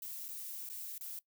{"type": "noise with dropouts", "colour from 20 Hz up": "violet", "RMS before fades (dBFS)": -44, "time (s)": [0.02, 1.19], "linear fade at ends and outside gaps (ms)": 2, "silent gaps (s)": [[0.283, 0.287], [0.69, 0.698], [0.98, 1.009]], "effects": ["noise-tail reverb RT60 0.1 s tail -19 dB re dry"]}